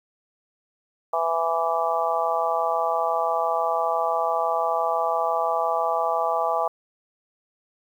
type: harmonic tone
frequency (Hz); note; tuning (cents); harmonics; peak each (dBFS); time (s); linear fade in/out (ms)
165.9; E3; +11; 3 / 4 / 5 / 6 / 7; -30 / -25 / -26 / -30 / -27; 1.13-6.68; 5
effects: 9-bit